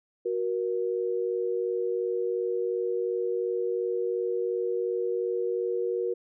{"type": "tone pair together", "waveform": "sine", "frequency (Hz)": [370, 472.8], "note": ["F#4", "A#4"], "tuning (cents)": [0, 24], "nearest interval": "major third", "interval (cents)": 424, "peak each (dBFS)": [-29, -28], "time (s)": [0.25, 6.14], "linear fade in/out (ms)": 10, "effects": []}